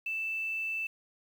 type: tone with quantisation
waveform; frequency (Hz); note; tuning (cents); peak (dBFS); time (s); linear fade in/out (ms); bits
sine; 2648; E7; +7; -31; 0.06-0.87; 5; 9
effects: none